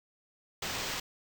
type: noise with sample-and-hold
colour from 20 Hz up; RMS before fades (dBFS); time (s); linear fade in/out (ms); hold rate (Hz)
violet; -36; 0.62-1; 5; 11025
effects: none